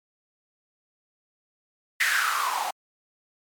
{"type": "noise with band-pass filter sweep", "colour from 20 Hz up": "blue", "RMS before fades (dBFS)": -25, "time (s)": [2, 2.71], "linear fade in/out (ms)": 10, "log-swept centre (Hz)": [1900, 770], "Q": 7.1, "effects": ["MP3 96 kbps"]}